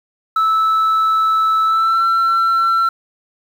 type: tone with pitch glide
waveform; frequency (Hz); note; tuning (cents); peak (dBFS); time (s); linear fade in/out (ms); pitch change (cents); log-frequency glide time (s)
sine; 1310 to 1348.4; E6 to E6; -11 to +39; -9; 0.36-2.89; 5; +50; 1.65-2.03
effects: tanh soft clip ceiling -11 dBFS + 7-bit